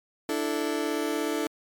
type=chord; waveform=35% pulse; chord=D suspended second; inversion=none; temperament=just; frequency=293.7 / 330.4 / 440.5 Hz; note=D4 / E4 / A4; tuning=0 / +4 / +2 cents; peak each=-29 dBFS; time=0.29-1.47 s; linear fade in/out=2 ms; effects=MP3 96 kbps